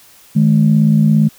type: tone pair together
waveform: sine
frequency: 155.56 / 213.1 Hz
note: D#3 / G#3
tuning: 0 / +45 cents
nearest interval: perfect fourth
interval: 545 cents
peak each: -10 dBFS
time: 0.35-1.29 s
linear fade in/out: 20 ms
effects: tanh soft clip ceiling 0 dBFS + white hiss -45 dBFS RMS until 1.38 s